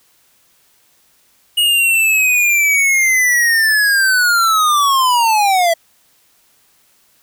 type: linear sweep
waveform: square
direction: down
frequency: 2890 to 654 Hz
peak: -11 dBFS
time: 1.57-5.74 s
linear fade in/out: 10 ms
effects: white hiss -55 dBFS RMS until 7.22 s